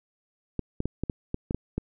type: clicks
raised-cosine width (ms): 3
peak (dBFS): -15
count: 9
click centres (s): 0.593 / 0.804 / 0.856 / 1.036 / 1.098 / 1.344 / 1.509 / 1.546 / 1.78
effects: none